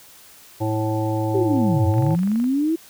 harmonic tone, 109.1 Hz, A2, 14 cents flat, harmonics 1 / 3 / 5 / 7 / 8, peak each -23 / -24 / -28 / -32 / -30 dBFS, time 0.6-2.16 s, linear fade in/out 20 ms
sine linear two-way sweep, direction down then up, 404.9 to 87.31 to 334 Hz, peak -17 dBFS, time 1.34-2.76 s, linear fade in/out 10 ms, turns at 1.86 s
click train, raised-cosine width 0.5 ms, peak -25 dBFS, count 13, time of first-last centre 1.94-2.442 s, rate 23.9 Hz
effects white hiss -47 dBFS RMS until 2.89 s

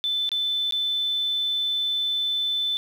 sine tone with dropouts, 3520 Hz, A7, in tune, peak -22 dBFS, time 0.04-2.77 s, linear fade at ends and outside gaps 0 ms, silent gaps 0.291-0.317 / 0.709-0.723 s, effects 8-bit

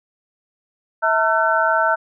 sine tone cluster, 650 / 905 / 1351 / 1514 Hz, E5 / A5 / E6 / F#6, -24 / +48 / +42 / +39 cents, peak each -20 dBFS, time 1.02-1.96 s, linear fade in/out 20 ms, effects none

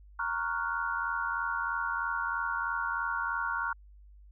sine chord, Gb major seventh, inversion first, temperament equal, 932.3 / 1108.7 / 1396.9 / 1480 Hz, Bb5 / Db6 / F6 / Gb6, 0 / 0 / 0 / 0 cents, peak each -36 / -36 / -33 / -36 dBFS, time 0.19-3.73 s, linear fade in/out 5 ms, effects added 50 Hz sine -51 dBFS peak until 4.31 s

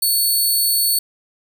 5% pulse tone, 4435 Hz, C#8, in tune, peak -8 dBFS, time 0.02-0.99 s, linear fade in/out 5 ms, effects none

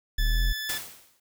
20% pulse tone, 1737 Hz, A6, 23 cents flat, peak -26 dBFS, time 0.18-0.78 s, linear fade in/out 5 ms
triangle exponential two-way sweep, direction up then down, 35.79 to 43.65 to 35.79 Hz, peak -19 dBFS, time 0.18-0.53 s, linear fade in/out 10 ms, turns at 0.45 s
white noise with exponential decay, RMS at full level -29 dBFS, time 0.69-1.2 s, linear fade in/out 5 ms, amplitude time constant 110 ms
effects none

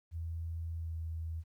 sine tone with pitch glide, 82.6 to 81.27 Hz, E2 to E2, +4 to -24 cents, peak -36 dBFS, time 0.11-1.44 s, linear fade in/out 50 ms, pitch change -28 cents, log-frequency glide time 0.76-0.95 s, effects 12-bit

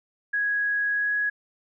sine tone with pitch glide, 1661.2 to 1671.8 Hz, G#6 to G#6, 0 to +11 cents, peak -22 dBFS, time 0.33-1.3 s, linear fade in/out 10 ms, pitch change +11 cents, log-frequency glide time 0.92-1.14 s, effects none

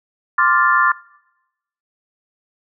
sine chord, D minor seventh, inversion third, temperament equal, 1046.5 / 1174.7 / 1396.9 / 1760 Hz, C6 / D6 / F6 / A6, 0 / 0 / 0 / 0 cents, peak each -17 dBFS, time 0.38-0.92 s, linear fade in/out 5 ms, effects noise-tail reverb RT60 0.9 s tail -22 dB re dry

